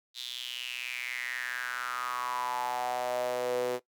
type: tone with high-pass filter sweep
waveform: sawtooth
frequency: 124.2 Hz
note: B2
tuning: 10 cents sharp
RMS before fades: -34 dBFS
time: 0.14-3.8 s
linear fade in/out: 50 ms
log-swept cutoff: 3800 to 430 Hz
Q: 6.3
effects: noise-tail reverb RT60 0.1 s tail -17 dB re dry